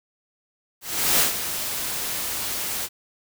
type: noise with ADSR envelope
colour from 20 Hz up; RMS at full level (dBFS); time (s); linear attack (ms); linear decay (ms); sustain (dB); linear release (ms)
white; -18; 0.81-2.89; 390; 120; -10; 48
effects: none